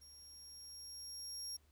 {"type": "tone with level ramp", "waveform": "30% pulse", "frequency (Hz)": 5580, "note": "F8", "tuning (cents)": -2, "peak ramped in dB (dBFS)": [-53, -38], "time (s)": [0.01, 1.57], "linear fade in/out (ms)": 10, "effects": ["added 74 Hz sine -68 dBFS peak until 1.71 s", "pink hiss -75 dBFS RMS until 1.71 s"]}